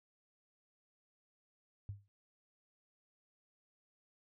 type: tone with exponential decay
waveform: sine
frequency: 100.6 Hz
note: G2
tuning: 45 cents sharp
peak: -37 dBFS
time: 1.89-2.08 s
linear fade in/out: 0 ms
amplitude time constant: 40 ms
effects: none